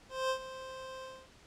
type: tone with ADSR envelope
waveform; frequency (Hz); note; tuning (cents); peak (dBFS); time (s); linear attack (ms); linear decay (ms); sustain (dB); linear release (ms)
25% pulse; 523; C5; -1; -25; 0.09-1.29; 210; 83; -14; 260
effects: pink hiss -59 dBFS RMS until 1.46 s + low-pass 7000 Hz 12 dB/octave